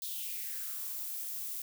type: noise with high-pass filter sweep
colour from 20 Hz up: violet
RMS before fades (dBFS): -39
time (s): 0.02-1.62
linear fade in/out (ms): 2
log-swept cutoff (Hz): 3900 to 300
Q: 4.5
effects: none